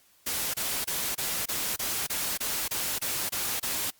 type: noise bursts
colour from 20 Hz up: white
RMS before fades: -30 dBFS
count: 12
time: 0.26-3.906 s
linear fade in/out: 10 ms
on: 280 ms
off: 26 ms
effects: white hiss -62 dBFS RMS until 3.99 s + Opus 48 kbps